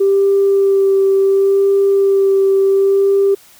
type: tone with vibrato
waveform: sine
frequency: 392.3 Hz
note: G4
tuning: 1 cent sharp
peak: -8 dBFS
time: 0-3.35 s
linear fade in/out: 10 ms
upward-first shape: sine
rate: 0.7 Hz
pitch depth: 14 cents each way
effects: tanh soft clip ceiling -4 dBFS + white hiss -45 dBFS RMS until 3.59 s

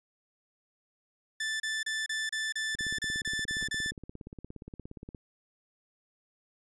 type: tone bursts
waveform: sawtooth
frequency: 1760 Hz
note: A6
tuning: in tune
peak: -27 dBFS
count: 11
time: 1.4-3.91 s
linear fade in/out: 5 ms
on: 200 ms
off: 31 ms
type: click train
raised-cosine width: 3 ms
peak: -30 dBFS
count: 42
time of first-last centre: 2.75-5.148 s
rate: 17.1 Hz
type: noise with exponential decay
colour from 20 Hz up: brown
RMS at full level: -40 dBFS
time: 3.61-3.71 s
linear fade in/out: 2 ms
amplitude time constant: 20 ms
effects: resampled to 22050 Hz

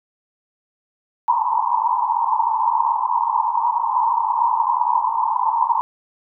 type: band-pass noise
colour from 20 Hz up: white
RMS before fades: -19 dBFS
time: 1.28-5.81 s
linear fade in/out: 0 ms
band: 890 to 1000 Hz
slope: 96 dB/octave
effects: none

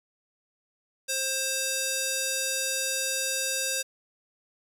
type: tone with band-pass filter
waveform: square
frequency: 530 Hz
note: C5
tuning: 22 cents sharp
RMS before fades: -29 dBFS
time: 1.08-3.83 s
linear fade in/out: 20 ms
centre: 7500 Hz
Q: 1
effects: 8-bit

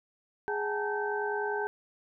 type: tone cluster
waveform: sine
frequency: 415.8 / 764 / 852 / 902 / 1547 Hz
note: G#4 / G5 / G#5 / A5 / G6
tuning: +2 / -45 / +44 / +43 / -23 cents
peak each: -32 / -40 / -37 / -38 / -35 dBFS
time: 0.48-1.67 s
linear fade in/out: 0 ms
effects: none

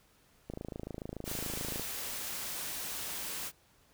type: click train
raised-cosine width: 2 ms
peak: -26 dBFS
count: 36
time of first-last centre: 0.5-1.796 s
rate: 27 Hz
type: noise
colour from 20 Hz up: white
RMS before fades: -39 dBFS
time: 1.24-3.52 s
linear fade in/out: 50 ms
effects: pink hiss -66 dBFS RMS until 3.93 s

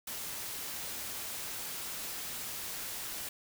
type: noise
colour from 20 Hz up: white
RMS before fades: -40 dBFS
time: 0.07-3.29 s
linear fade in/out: 5 ms
effects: none

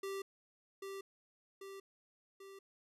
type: tone with echo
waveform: square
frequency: 391 Hz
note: G4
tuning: 4 cents flat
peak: -40 dBFS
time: 0.03-0.22 s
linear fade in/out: 5 ms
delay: 790 ms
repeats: 3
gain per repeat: -4 dB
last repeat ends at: 2.59 s
effects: resampled to 32000 Hz

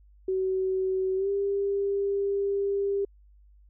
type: tone with pitch glide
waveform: sine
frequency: 377.5 to 398.6 Hz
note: F#4 to G4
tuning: +35 to +29 cents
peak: -24 dBFS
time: 0.28-3.05 s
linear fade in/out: 5 ms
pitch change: +94 cents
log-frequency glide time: 1.16-1.29 s
effects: added 50 Hz sine -53 dBFS peak until 3.69 s

